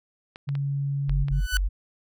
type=clicks; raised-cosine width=0.3 ms; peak=-24 dBFS; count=5; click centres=0.359 / 0.49 / 0.553 / 1.095 / 1.284 s
type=tone; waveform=sine; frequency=140.1 Hz; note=C#3; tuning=19 cents sharp; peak=-24 dBFS; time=0.47-1.41 s; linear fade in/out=20 ms
type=tone bursts; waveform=sine; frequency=47.1 Hz; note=F#1; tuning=32 cents sharp; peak=-21 dBFS; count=3; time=1.08-1.69 s; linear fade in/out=20 ms; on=170 ms; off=50 ms
type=tone with exponential growth; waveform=sawtooth; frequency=1494 Hz; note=F#6; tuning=16 cents sharp; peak=-17 dBFS; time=1.32-1.57 s; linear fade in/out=1 ms; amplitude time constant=53 ms
effects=none